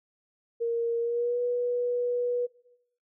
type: tone with pitch glide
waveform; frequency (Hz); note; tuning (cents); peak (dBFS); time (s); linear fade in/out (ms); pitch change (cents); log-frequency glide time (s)
sine; 466.2 to 487.4; A#4 to B4; 0 to -23; -25; 0.6-2.47; 20; +77; 1-1.4
effects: noise-tail reverb RT60 0.9 s tail -21 dB re dry